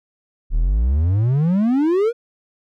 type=exponential sweep; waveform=triangle; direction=up; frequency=34.65 to 489.9 Hz; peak=-12 dBFS; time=0.5-2.13 s; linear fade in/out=50 ms; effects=none